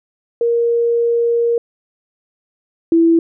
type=tone pair in turn; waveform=sine; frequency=469.1 / 331.7 Hz; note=A#4 / E4; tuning=+11 / +11 cents; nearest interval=tritone; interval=600 cents; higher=first; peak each=-12 / -8 dBFS; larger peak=second; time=0.41-1.58 / 2.92-3.19 s; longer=first; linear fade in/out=2 ms; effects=none